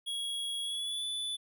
square tone with pitch glide, 3322 to 3479 Hz, G#7 to A7, 0 to -20 cents, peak -34 dBFS, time 0.06-1.37 s, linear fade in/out 20 ms, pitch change +80 cents, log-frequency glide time 0.62-1.04 s, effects none

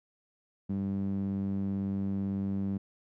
sawtooth tone with band-pass filter, 98 Hz, G2, in tune, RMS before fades -32 dBFS, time 0.69-2.78 s, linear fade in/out 10 ms, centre 200 Hz, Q 2.8, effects none

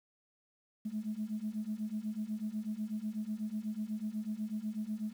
sine beating tone pair, 210 / 218.1 Hz, G#3 / A3, +19 / -15 cents, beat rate 8.1 Hz, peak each -38 / -37 dBFS, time 0.85-5.13 s, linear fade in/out 10 ms, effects tanh soft clip ceiling -28 dBFS + 10-bit

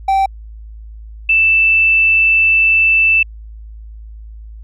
triangle / sine tone pair in turn, 777 / 2649 Hz, G5 / E7, -16 / +8 cents, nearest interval octave + major sixth, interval 2124 cents, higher second, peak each -8 dBFS, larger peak neither, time 0.08-0.26 / 1.29-3.23 s, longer second, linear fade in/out 5 ms, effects added 54 Hz sine -30 dBFS peak until 4.63 s

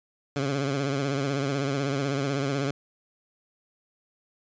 15% pulse tone with vibrato, 138.59 Hz, C#3, in tune, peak -19 dBFS, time 0.36-2.71 s, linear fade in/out 2 ms, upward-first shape triangle, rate 16 Hz, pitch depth 86 cents each way, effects resampled to 16000 Hz

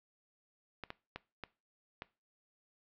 clicks, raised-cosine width 0.3 ms, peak -25 dBFS, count 5, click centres 0.837 / 0.904 / 1.16 / 1.437 / 2.021 s, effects noise-tail reverb RT60 0.3 s tail -20 dB re dry + low-pass 4000 Hz 12 dB/octave

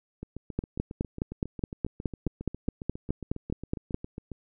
two click trains, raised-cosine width 3 ms, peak -14 / -24 dBFS, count 17 / 31, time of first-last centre 0.59-3.944 / 0.23-4.317 s, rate 4.77 / 7.34 Hz, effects none

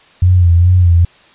sine tone with vibrato, 88.1 Hz, F2, 16 cents sharp, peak -5 dBFS, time 0.22-1.05 s, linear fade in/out 5 ms, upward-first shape sine, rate 2.4 Hz, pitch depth 62 cents each way, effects white hiss -45 dBFS RMS until 1.34 s + resampled to 8000 Hz

